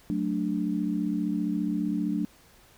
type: chord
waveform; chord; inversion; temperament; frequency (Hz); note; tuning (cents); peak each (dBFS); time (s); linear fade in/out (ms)
sine; D major; first; equal; 185 / 220 / 293.7; F#3 / A3 / D4; 0 / 0 / 0; -30 / -30 / -29; 0.1-2.25; 0
effects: pink hiss -57 dBFS RMS until 2.77 s